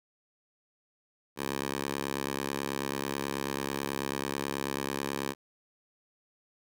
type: tone with high-pass filter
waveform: 10% pulse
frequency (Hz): 69.2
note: C#2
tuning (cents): -2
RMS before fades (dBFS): -34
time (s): 1.36-5.35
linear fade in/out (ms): 50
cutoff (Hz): 250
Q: 0.52
effects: none